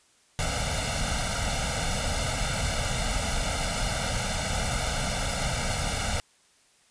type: noise with comb filter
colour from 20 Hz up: pink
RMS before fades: -28 dBFS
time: 0.39-6.2 s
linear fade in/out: 0 ms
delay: 1.4 ms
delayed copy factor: +1
effects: white hiss -62 dBFS RMS until 6.9 s + resampled to 22050 Hz